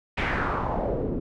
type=noise with low-pass filter sweep; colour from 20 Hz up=pink; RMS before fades=-27 dBFS; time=0.17-1.2 s; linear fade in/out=10 ms; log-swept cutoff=2400 to 320 Hz; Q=2.7; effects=none